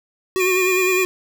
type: tone with vibrato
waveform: square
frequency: 370 Hz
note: F#4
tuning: in tune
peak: -18 dBFS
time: 0.36-1.05 s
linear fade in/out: 0 ms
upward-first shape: sine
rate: 9.8 Hz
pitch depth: 41 cents each way
type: tone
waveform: square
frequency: 2418 Hz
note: D7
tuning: 50 cents sharp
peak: -20 dBFS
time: 0.39-1.05 s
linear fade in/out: 20 ms
effects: none